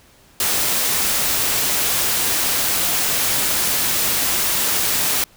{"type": "noise", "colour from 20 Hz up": "white", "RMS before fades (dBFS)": -19, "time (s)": [0.4, 5.24], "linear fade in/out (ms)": 2, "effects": ["pink hiss -51 dBFS RMS until 5.36 s"]}